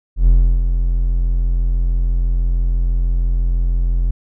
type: tone with ADSR envelope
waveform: triangle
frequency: 43.05 Hz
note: F1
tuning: 24 cents flat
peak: -4 dBFS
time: 0.16-4.11 s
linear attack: 110 ms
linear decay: 340 ms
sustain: -7 dB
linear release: 6 ms
effects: none